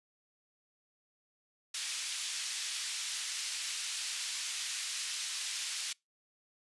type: band-pass noise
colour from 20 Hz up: white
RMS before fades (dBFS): -38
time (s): 1.74-5.93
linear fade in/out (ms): 5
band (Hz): 2400 to 6800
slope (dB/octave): 12
effects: noise-tail reverb RT60 0.2 s tail -26 dB re dry + resampled to 24000 Hz